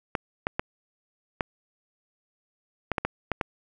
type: clicks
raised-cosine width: 0.5 ms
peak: -10 dBFS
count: 9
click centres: 0.152 / 0.469 / 0.595 / 1.408 / 2.917 / 2.982 / 3.05 / 3.317 / 3.412 s
effects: none